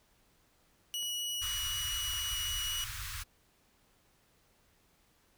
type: tone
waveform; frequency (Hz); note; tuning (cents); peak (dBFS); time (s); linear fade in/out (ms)
sawtooth; 2924; F#7; -21; -31; 0.94-2.84; 0
type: clicks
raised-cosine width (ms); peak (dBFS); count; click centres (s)
0.3; -40 / -35; 2; 1.027 / 2.136
type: band-stop noise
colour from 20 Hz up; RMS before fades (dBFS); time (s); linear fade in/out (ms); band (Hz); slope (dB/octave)
pink; -41; 1.41-3.24; 20; 110 to 1100; 48
effects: pink hiss -69 dBFS RMS until 5.37 s